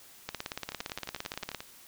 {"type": "two click trains", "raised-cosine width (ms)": 0.2, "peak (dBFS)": [-22, -17], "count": [11, 23], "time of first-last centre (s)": [[0.72, 1.605], [0.29, 1.547]], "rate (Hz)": [11.3, 17.5], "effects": ["white hiss -54 dBFS RMS until 1.87 s"]}